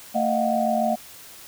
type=tone cluster; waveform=sine; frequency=225.3 / 617 / 697 / 744 Hz; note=A3 / D#5 / F5 / F#5; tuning=+41 / -15 / -4 / +9 cents; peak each=-25 dBFS; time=0.14-0.96 s; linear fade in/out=20 ms; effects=white hiss -44 dBFS RMS until 1.47 s